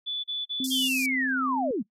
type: tone bursts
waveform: sine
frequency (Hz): 3468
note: A7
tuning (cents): -26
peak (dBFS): -28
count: 4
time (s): 0.06-0.888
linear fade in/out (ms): 20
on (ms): 180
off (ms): 36
type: tone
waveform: sine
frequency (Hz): 261.6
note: C4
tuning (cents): 0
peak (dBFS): -28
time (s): 0.6-1.71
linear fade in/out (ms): 2
type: band-pass noise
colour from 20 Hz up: pink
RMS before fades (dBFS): -35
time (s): 0.64-1.06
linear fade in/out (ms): 2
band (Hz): 4400 to 14000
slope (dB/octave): 96
type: linear sweep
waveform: sine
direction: down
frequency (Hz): 3288 to 174.61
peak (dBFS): -25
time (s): 0.7-1.83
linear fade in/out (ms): 20
effects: noise-tail reverb RT60 0.1 s tail -22 dB re dry